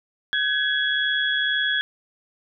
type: tone cluster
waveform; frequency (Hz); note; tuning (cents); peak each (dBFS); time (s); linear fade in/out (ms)
sine; 1537 / 1679 / 3349; G6 / G#6 / G#7; -35 / +18 / +14; -27 / -23 / -24; 0.33-1.81; 0
effects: none